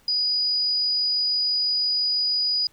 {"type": "tone", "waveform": "sine", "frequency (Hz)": 4927, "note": "D#8", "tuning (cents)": -18, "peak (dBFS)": -20, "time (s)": [0.08, 2.67], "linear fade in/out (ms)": 2, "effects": ["pink hiss -59 dBFS RMS until 2.72 s"]}